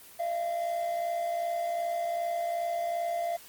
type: tone pair together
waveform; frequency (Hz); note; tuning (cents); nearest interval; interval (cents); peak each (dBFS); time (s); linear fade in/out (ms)
triangle; 622.3 / 684.9; D#5 / F5; 0 / -34; major second; 166; -36 / -27; 0.19-3.37; 10
effects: white hiss -51 dBFS RMS until 3.48 s + Opus 24 kbps